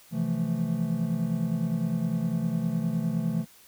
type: chord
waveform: triangle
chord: F major seventh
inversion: second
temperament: equal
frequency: 130.81 / 164.81 / 174.61 / 220 Hz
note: C3 / E3 / F3 / A3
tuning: 0 / 0 / 0 / 0 cents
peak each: -33 / -27 / -29 / -28 dBFS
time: 0.11-3.46 s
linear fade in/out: 50 ms
effects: white hiss -55 dBFS RMS until 3.67 s